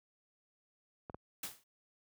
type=clicks; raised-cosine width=1 ms; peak=-30 dBFS; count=2; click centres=1.098 / 1.145 s
type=noise with exponential decay; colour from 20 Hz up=white; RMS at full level=-37 dBFS; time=1.43-1.64 s; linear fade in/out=5 ms; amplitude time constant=45 ms
effects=high-pass 60 Hz 12 dB/octave